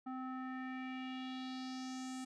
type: tone with low-pass filter sweep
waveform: square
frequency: 258.6 Hz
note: C4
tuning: 20 cents flat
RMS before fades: -44 dBFS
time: 0.06-2.25 s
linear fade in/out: 10 ms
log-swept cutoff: 1100 to 8400 Hz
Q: 2.8
effects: none